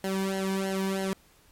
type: tone with flanger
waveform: sawtooth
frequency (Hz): 192.4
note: G3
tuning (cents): -32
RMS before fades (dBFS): -29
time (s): 0.04-1.13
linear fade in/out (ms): 0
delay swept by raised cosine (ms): 0.82 to 1.56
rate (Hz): 3.1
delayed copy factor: -0.9
effects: pink hiss -60 dBFS RMS until 1.51 s + MP3 64 kbps